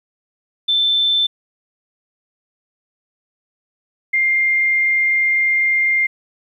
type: tone pair in turn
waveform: sine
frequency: 3539 / 2108 Hz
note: A7 / C7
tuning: +9 / +12 cents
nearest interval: major sixth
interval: 897 cents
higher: first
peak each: -13 dBFS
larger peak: neither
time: 0.68-1.27 / 4.13-6.07 s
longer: second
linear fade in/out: 10 ms
effects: 9-bit